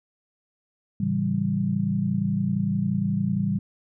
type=chord; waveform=sine; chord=A dominant seventh; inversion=none; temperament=equal; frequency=110 / 138.59 / 164.81 / 196 Hz; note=A2 / C#3 / E3 / G3; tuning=0 / 0 / 0 / 0 cents; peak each=-30 / -30 / -28 / -24 dBFS; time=1-3.59 s; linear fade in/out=5 ms; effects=none